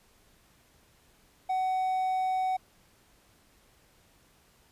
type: tone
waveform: triangle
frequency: 750 Hz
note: F#5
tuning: 23 cents sharp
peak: -24 dBFS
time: 1.49-2.57 s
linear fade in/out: 10 ms
effects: pink hiss -63 dBFS RMS until 4.71 s + resampled to 32000 Hz

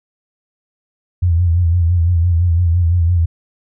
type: tone with vibrato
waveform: sine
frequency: 86 Hz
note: F2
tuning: 26 cents flat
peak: -10 dBFS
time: 1.22-3.26 s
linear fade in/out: 10 ms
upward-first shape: sine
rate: 5.9 Hz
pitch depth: 75 cents each way
effects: none

